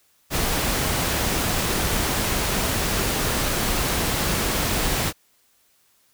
pink noise, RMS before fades -23 dBFS, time 0.3-5.13 s, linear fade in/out 50 ms, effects white hiss -62 dBFS RMS until 6.13 s

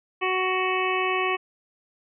harmonic tone, 372 Hz, F#4, 9 cents sharp, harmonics 1 / 2 / 3 / 5 / 6 / 7 / 8, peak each -27 / -31 / -27 / -33 / -31 / -30 / -36 dBFS, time 0.21-1.37 s, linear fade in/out 20 ms, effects none

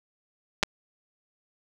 clicks, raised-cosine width 0.2 ms, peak -5 dBFS, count 2, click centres 0.629 / 0.634 s, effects none

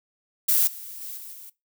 violet noise with level steps, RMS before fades -20 / -39 / -36 / -40 / -43 dBFS, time 0.48-1.5 s, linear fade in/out 10 ms, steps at 0.67 / 1.01 / 1.17 / 1.33 s, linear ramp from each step 5 ms, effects noise-tail reverb RT60 0.2 s tail -19 dB re dry

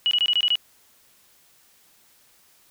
sine tone bursts, 2921 Hz, F#7, 23 cents flat, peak -17 dBFS, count 7, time 0.06-0.555 s, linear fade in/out 0 ms, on 51 ms, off 23 ms, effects white hiss -58 dBFS RMS until 2.7 s

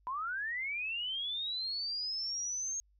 sine linear sweep, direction up, 976 to 6510 Hz, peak -34 dBFS, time 0.07-2.8 s, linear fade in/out 0 ms, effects added 50 Hz sine -65 dBFS peak until 2.99 s

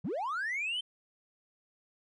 triangle linear sweep, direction up, 119.1 to 3136 Hz, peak -29 dBFS, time 0.04-0.81 s, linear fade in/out 10 ms, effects tanh soft clip ceiling -27 dBFS + resampled to 24000 Hz

